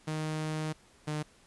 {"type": "tone pair in turn", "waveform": "sawtooth", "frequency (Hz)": [155.56, 151.66], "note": ["D#3", "D#3"], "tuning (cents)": [0, -44], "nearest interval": "unison", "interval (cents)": 44, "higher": "first", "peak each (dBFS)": -28, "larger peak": "neither", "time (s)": [[0.07, 0.73], [1.07, 1.23]], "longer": "first", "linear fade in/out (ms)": 10, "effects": ["pink hiss -61 dBFS RMS until 1.46 s", "resampled to 24000 Hz"]}